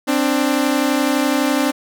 sawtooth tone pair together, 262.7 / 294.6 Hz, C4 / D4, +7 / +6 cents, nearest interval major second, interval 199 cents, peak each -14 dBFS, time 0.07-1.72 s, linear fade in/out 20 ms, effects none

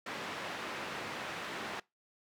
white band-pass noise, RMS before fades -41 dBFS, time 0.06-1.8 s, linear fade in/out 5 ms, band 150 to 2100 Hz, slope 12 dB/octave, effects noise-tail reverb RT60 0.2 s tail -22 dB re dry

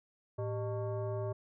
sine tone with frequency modulation, 110 Hz, A2, in tune, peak -33 dBFS, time 0.38-1.33 s, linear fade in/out 10 ms, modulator 502 Hz, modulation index 1.1, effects none

